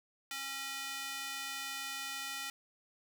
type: tone with high-pass filter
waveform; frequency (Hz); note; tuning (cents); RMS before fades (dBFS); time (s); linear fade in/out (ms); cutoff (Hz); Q
square; 273.2; C#4; -25; -41; 0.31-2.5; 2; 1900; 0.88
effects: none